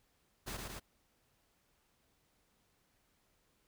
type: noise with echo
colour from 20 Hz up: pink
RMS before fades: -42 dBFS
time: 0.46-0.58 s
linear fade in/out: 20 ms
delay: 110 ms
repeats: 2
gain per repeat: -2 dB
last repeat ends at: 0.8 s
effects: pink hiss -75 dBFS RMS until 3.67 s